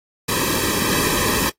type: noise with comb filter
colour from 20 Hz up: pink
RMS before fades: -20 dBFS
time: 0.28-1.5 s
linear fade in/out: 10 ms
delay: 1.4 ms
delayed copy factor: -0.9
effects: noise-tail reverb RT60 0.1 s tail -18 dB re dry + AAC 48 kbps